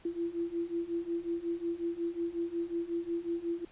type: beating tone pair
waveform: sine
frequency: 336.4 / 341.9 Hz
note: E4 / F4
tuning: +35 / -37 cents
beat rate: 5.5 Hz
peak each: -36 / -34 dBFS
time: 0.05-3.65 s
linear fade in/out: 5 ms
effects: pink hiss -59 dBFS RMS until 3.71 s + resampled to 8000 Hz